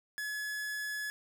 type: tone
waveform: 45% pulse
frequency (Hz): 1701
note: G#6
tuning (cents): +41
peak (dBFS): -35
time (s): 0.18-1.1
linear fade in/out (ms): 0
effects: none